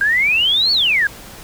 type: exponential two-way sweep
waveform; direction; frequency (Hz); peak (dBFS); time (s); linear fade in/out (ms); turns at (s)
sine; up then down; 1579 to 4515 to 1579; -12; 0.01-1.07; 2; 0.72
effects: pink hiss -37 dBFS RMS until 1.43 s